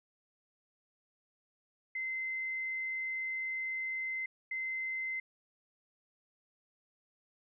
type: tone bursts at uneven times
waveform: sine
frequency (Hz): 2066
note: C7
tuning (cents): -22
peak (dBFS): -34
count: 2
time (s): 1.95-4.26 / 4.51-5.2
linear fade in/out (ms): 5
effects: none